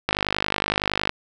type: click train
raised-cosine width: 0.3 ms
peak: -4 dBFS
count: 52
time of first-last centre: 0.09-1.094 s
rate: 50.8 Hz
effects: none